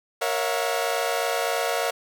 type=chord; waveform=sawtooth; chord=F# dominant seventh; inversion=first; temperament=equal with one note detuned; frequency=466.2 / 554.4 / 659.3 / 722.7 Hz; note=A#4 / C#5 / E5 / F#5; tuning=0 / 0 / 0 / -41 cents; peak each=-25 dBFS; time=0.21-1.91 s; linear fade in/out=10 ms; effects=none